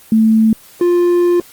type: tone pair in turn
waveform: sine / triangle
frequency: 221.1 / 350.7 Hz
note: A3 / F4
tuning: +9 / +7 cents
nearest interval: minor sixth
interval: 798 cents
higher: second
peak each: -7 dBFS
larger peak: neither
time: 0.12-0.53 / 0.81-1.4 s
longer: second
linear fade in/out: 2 ms
effects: white hiss -42 dBFS RMS until 1.52 s + Opus 24 kbps